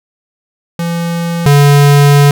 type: tone pair in turn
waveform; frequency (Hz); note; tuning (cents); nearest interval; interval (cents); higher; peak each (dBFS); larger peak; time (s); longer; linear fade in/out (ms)
square; 169.6 / 143.32; E3 / D3; +50 / -42; minor third; 292; first; -14 / -4; second; 0.79-1.46 / 1.46-2.31; second; 2
effects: none

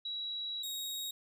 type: tone pair in turn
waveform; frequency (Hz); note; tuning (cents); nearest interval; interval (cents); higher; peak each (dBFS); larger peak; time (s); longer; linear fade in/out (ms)
sine / sawtooth; 3888 / 3775; B7 / A#7; -28 / +21; minor second; 51; first; -36 / -34; second; 0.05-0.63 / 0.63-1.11; first; 5
effects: none

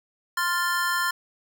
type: chord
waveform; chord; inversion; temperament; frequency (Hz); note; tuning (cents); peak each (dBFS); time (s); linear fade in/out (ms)
square; F major; second; equal; 1046.5 / 1396.9 / 1760; C6 / F6 / A6; 0 / 0 / 0; -28; 0.37-1.11; 5
effects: none

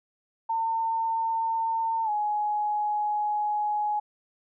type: tone with pitch glide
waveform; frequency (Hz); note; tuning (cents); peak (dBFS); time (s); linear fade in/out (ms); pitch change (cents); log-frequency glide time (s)
sine; 904 to 838.6; A5 to G#5; +47 to +17; -24; 0.49-4; 10; -130; 2.04-2.1
effects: none

